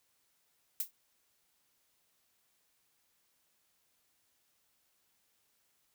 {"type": "noise with exponential decay", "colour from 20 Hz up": "violet", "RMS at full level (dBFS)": -30, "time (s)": [0.8, 0.91], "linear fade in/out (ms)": 2, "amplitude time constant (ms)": 23, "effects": ["white hiss -75 dBFS RMS until 5.94 s"]}